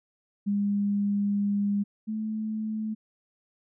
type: tone pair in turn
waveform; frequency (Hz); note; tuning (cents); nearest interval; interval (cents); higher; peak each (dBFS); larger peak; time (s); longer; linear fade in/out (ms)
sine; 202.7 / 217.1; G#3 / A3; -42 / -23; minor second; 119; second; -23 / -28; first; 0.46-1.84 / 2.07-2.95; first; 20
effects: none